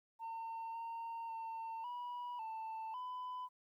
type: tone with pitch steps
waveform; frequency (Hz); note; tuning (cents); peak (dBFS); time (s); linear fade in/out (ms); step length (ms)
sine; 908 / 918 / 904 / 975 / 888 / 1002; A#5 / A#5 / A5 / B5 / A5 / B5; -46 / -27 / +47 / -23 / +16 / +25; -39; 0.19-3.49; 50; 550
effects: tanh soft clip ceiling -41 dBFS + 13-bit